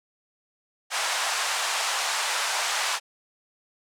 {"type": "band-pass noise", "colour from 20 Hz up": "pink", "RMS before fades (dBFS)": -27, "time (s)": [0.9, 3], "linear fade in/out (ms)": 50, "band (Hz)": [740, 9000], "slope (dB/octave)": 24, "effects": []}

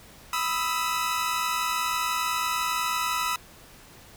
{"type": "tone cluster", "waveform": "sawtooth", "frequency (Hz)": [990, 1264, 1324], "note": ["B5", "D#6", "E6"], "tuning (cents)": [4, 27, 7], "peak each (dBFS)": -26, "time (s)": [0.33, 3.36], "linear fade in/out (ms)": 2, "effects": ["pink hiss -50 dBFS RMS until 4.16 s"]}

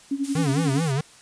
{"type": "tone with tremolo", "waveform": "sine", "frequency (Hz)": 277.2, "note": "C#4", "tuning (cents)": 0, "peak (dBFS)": -20, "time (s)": [0.11, 0.81], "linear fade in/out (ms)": 5, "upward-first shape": "sine", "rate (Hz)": 11, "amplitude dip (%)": 85}
{"type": "noise", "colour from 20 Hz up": "blue", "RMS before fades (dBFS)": -34, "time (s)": [0.23, 0.93], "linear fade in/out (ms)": 20}
{"type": "tone with vibrato", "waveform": "square", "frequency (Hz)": 148.9, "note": "D3", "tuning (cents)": 24, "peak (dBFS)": -22, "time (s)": [0.35, 1.01], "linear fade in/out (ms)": 5, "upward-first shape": "sine", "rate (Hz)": 4.7, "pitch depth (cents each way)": 210}
{"effects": ["white hiss -50 dBFS RMS until 1.21 s", "resampled to 22050 Hz"]}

